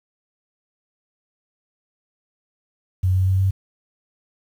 sine tone with pitch steps, 92.5 / 93.57 / 94.66 / 95.76 Hz, F#2 / F#2 / F#2 / G2, 0 / +20 / +40 / -40 cents, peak -15 dBFS, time 3.03-3.51 s, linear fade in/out 10 ms, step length 120 ms, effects 8-bit

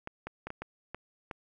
clicks, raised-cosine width 0.5 ms, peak -23 dBFS, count 7, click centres 0.074 / 0.27 / 0.47 / 0.504 / 0.62 / 0.946 / 1.312 s, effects none

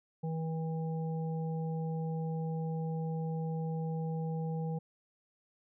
harmonic tone, 161.2 Hz, E3, 38 cents flat, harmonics 1 / 3 / 5, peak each -33 / -42 / -46 dBFS, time 0.23-4.79 s, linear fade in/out 10 ms, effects none

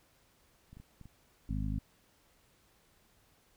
clicks, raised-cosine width 5 ms, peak -39 dBFS, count 5, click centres 0.73 / 0.77 / 0.8 / 1.013 / 1.056 s
harmonic tone, 51.7 Hz, G#1, 7 cents flat, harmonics 1 / 2 / 3 / 4 / 5, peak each -35 / -38 / -40 / -41 / -42 dBFS, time 1.49-1.79 s, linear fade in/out 5 ms
effects pink hiss -68 dBFS RMS until 3.56 s

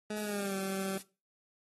20% pulse tone with pitch glide, 211.6 to 192.92 Hz, G#3 to G3, +33 to -27 cents, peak -30 dBFS, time 0.1-0.98 s, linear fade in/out 5 ms, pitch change -160 cents, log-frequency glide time 0.21-0.56 s
blue noise, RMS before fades -44 dBFS, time 0.15-1.03 s, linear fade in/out 20 ms
effects noise-tail reverb RT60 0.3 s tail -19 dB re dry + AAC 32 kbps

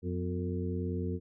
harmonic tone with a mistuned harmonic, 90.1 Hz, F#2, 45 cents flat, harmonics 1 / 2 / 3 / 4 / 5, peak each -34 / -37 / -39 / -40 / -41 dBFS, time 0.02-1.2 s, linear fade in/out 50 ms, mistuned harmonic 3, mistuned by -80 cents, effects none

